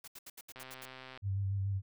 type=noise bursts; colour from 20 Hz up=white; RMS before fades=-49 dBFS; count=8; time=0.04-0.855 s; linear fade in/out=5 ms; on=38 ms; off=73 ms
type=click train; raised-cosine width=0.3 ms; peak=-32 dBFS; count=81; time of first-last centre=0.56-1.175 s; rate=130 Hz
type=tone with vibrato; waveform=sine; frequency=98 Hz; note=G2; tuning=in tune; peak=-31 dBFS; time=1.22-1.82 s; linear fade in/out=50 ms; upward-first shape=square; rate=6.9 Hz; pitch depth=23 cents each way
effects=none